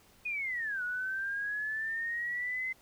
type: linear two-way sweep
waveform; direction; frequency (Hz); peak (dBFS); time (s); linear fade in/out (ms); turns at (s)
sine; down then up; 2500 to 1451 to 2063; -32; 0.25-2.73; 10; 0.83
effects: pink hiss -62 dBFS RMS until 2.81 s